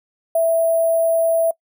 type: tone with sample-and-hold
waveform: sine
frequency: 659.3 Hz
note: E5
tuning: in tune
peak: -13 dBFS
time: 0.35-1.51 s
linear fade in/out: 5 ms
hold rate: 11025 Hz
effects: noise-tail reverb RT60 0.1 s tail -23 dB re dry